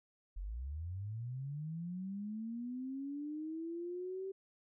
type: linear sweep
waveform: sine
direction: up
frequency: 41.52 to 388.9 Hz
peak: -39 dBFS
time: 0.36-4.32 s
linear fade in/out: 10 ms
effects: none